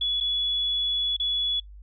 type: tone with dropouts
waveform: sine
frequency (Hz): 3400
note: G#7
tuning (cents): +40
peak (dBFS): -23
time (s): 0.01-1.6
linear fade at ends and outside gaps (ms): 5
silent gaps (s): 0.203-0.208 / 1.166-1.198
effects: noise-tail reverb RT60 0.1 s tail -23 dB re dry + added 50 Hz sine -42 dBFS peak until 1.82 s